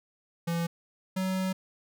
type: tone pair in turn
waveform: square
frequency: 168.8 / 187.88 Hz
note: E3 / F#3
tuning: +41 / +27 cents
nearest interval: major second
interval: 186 cents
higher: second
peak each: -28 dBFS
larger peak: neither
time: 0.47-0.67 / 1.16-1.53 s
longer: second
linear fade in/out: 10 ms
effects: none